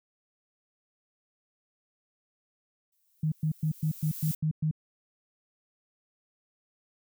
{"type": "noise with exponential growth", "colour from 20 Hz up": "violet", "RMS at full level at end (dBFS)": -35, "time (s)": [2.92, 4.35], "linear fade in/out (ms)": 5, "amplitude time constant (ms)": 310}
{"type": "tone bursts", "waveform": "sine", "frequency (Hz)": 155.56, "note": "D#3", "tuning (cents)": 0, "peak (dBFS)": -24, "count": 8, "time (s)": [3.23, 4.712], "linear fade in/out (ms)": 5, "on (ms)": 89, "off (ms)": 110}
{"effects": []}